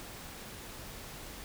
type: silence
effects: pink hiss -46 dBFS RMS until 1.44 s